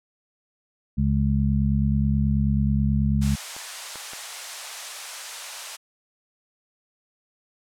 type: harmonic tone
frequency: 69.3 Hz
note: C#2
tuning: in tune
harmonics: 1 / 2 / 3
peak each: -23 / -23 / -23 dBFS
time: 0.97-3.36 s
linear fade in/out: 20 ms
type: high-pass noise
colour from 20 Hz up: white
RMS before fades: -34 dBFS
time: 3.21-5.77 s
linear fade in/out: 20 ms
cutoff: 600 Hz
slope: 24 dB/octave
type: clicks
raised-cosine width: 0.5 ms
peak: -23 dBFS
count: 3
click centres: 3.565 / 3.957 / 4.134 s
effects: low-pass 9000 Hz 12 dB/octave